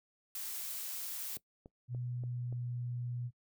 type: noise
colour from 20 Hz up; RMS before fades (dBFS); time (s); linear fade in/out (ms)
blue; -41; 0.35-1.37; 2
type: click train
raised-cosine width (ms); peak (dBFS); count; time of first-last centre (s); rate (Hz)
2; -37; 5; 1.37-2.526; 3.46
type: tone with pitch glide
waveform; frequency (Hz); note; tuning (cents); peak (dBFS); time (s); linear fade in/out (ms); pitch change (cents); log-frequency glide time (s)
sine; 122.9 to 121.77; B2 to B2; -8 to -24; -36; 1.88-3.31; 50; -16; 1.98-2.65
effects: noise-tail reverb RT60 0.1 s tail -21 dB re dry